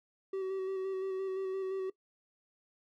triangle tone with vibrato, 381.4 Hz, G4, 47 cents flat, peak -31 dBFS, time 0.33-1.9 s, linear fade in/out 5 ms, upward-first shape square, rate 5.8 Hz, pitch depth 18 cents each way, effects noise-tail reverb RT60 0.1 s tail -20 dB re dry

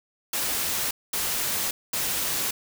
white noise bursts, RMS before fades -27 dBFS, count 3, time 0.33-2.51 s, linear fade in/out 5 ms, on 580 ms, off 220 ms, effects none

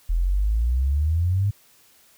sine exponential sweep, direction up, 40.46 to 103.83 Hz, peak -18 dBFS, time 0.09-1.51 s, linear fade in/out 10 ms, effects white hiss -56 dBFS RMS until 2.17 s

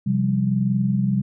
sine chord, C suspended fourth, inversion none, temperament equal, 130.81 / 174.61 / 196 Hz, C3 / F3 / G3, 0 / 0 / 0 cents, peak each -22 / -26 / -20 dBFS, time 0.06-1.22 s, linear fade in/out 10 ms, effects none

